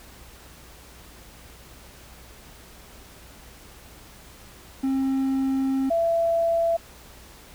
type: tone pair in turn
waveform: triangle / sine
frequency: 267.4 / 669.5 Hz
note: C4 / E5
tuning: +38 / +27 cents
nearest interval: octave + major third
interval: 1589 cents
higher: second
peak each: -19 dBFS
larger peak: neither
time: 4.83-5.9 / 5.9-6.77 s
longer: first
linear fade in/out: 10 ms
effects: added 60 Hz sine -51 dBFS peak until 7.54 s + pink hiss -48 dBFS RMS until 7.54 s

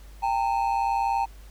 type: ring-modulated tone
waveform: triangle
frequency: 854 Hz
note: G#5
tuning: 48 cents sharp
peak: -17 dBFS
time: 0.22-1.26 s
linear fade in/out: 20 ms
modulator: 60.3 Hz
effects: added 50 Hz sine -43 dBFS peak until 1.5 s + pink hiss -55 dBFS RMS until 1.5 s

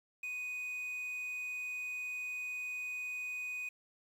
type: tone with quantisation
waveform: triangle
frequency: 2489 Hz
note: D#7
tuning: in tune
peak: -36 dBFS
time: 0.23-3.69 s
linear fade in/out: 5 ms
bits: 10
effects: none

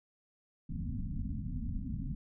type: low-pass noise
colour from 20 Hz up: pink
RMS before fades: -37 dBFS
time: 0.69-2.15 s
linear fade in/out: 5 ms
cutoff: 270 Hz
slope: 96 dB/octave
effects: none

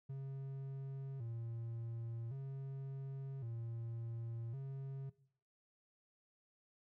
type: tone with vibrato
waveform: triangle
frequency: 125.2 Hz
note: B2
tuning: 24 cents sharp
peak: -40 dBFS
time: 0.09-5.1 s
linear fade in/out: 10 ms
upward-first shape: square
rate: 0.45 Hz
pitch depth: 140 cents each way
effects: noise-tail reverb RT60 0.6 s tail -18 dB re dry

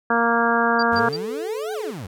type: harmonic tone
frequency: 233.1 Hz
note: A#3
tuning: in tune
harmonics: 1 / 2 / 3 / 4 / 5 / 6 / 7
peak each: -24 / -24 / -24 / -24 / -24 / -24 / -24 dBFS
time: 0.1-1.09 s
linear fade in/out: 5 ms
type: tone bursts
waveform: sine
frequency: 4699 Hz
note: D8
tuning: in tune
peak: -26 dBFS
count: 3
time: 0.79-1.164 s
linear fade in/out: 5 ms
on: 38 ms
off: 130 ms
type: exponential two-way sweep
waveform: 30% pulse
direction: up then down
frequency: 82.41 to 807 to 82.41 Hz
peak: -28 dBFS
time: 0.92-2.07 s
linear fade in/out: 5 ms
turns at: 1.73 s
type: tone with pitch glide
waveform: sine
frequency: 440 to 430.2 Hz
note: A4 to A4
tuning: 0 to -39 cents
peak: -26 dBFS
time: 0.98-1.91 s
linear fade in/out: 5 ms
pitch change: -39 cents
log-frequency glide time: 1.45-1.75 s
effects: none

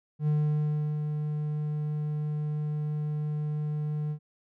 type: tone with ADSR envelope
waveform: triangle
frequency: 150.5 Hz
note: D3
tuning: 43 cents sharp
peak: -20 dBFS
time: 0.19-4.19 s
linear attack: 84 ms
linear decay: 700 ms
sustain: -6 dB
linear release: 80 ms
effects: none

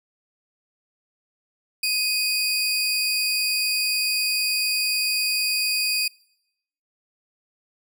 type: tone pair together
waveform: sawtooth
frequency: 2500 / 4711 Hz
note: D#7 / D8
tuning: +8 / +5 cents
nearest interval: major seventh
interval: 1097 cents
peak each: -21 dBFS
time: 1.83-6.08 s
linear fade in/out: 5 ms
effects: noise-tail reverb RT60 0.8 s tail -25 dB re dry

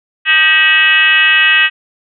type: tone with frequency modulation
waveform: sine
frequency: 2248 Hz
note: C#7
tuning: 24 cents sharp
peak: -6 dBFS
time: 0.25-1.7 s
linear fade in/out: 50 ms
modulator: 339 Hz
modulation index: 2.2
effects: none

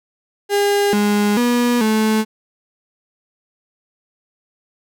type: tone with pitch steps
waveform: 35% pulse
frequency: 405.5 / 206.6 / 241.9 / 217.6 Hz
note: G#4 / G#3 / B3 / A3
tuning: -41 / -9 / -36 / -19 cents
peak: -12 dBFS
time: 0.49-2.25 s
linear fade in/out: 50 ms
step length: 440 ms
effects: none

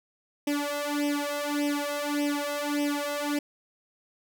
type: tone with flanger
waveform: sawtooth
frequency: 290.5 Hz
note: D4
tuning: 19 cents flat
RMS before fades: -29 dBFS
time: 0.47-3.39 s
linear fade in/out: 5 ms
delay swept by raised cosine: 0.35 to 1.95 ms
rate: 1.7 Hz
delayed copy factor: +0.95
effects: none

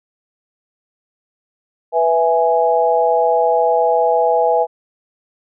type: chord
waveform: sine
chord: E major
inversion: second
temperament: equal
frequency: 493.9 / 659.3 / 830.6 Hz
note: B4 / E5 / G#5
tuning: 0 / 0 / 0 cents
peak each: -16 dBFS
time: 1.92-4.67 s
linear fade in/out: 50 ms
effects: none

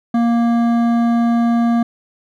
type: tone with hard clipping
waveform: sine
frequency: 234.2 Hz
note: A#3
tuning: 8 cents sharp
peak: -14 dBFS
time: 0.14-1.83 s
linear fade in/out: 5 ms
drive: 11 dB
effects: none

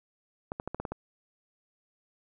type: clicks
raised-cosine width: 1 ms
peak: -20 dBFS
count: 7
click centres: 0.519 / 0.599 / 0.676 / 0.746 / 0.8 / 0.852 / 0.92 s
effects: none

